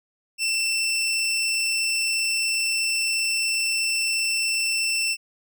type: tone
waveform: 20% pulse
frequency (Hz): 2683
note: E7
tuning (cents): +30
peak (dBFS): -17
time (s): 0.38-5.17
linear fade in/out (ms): 50
effects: none